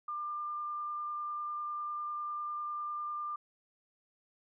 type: tone with vibrato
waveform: sine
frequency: 1196 Hz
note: D6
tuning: 31 cents sharp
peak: -35 dBFS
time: 0.08-3.36 s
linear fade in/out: 5 ms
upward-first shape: sine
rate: 10 Hz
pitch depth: 8 cents each way
effects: none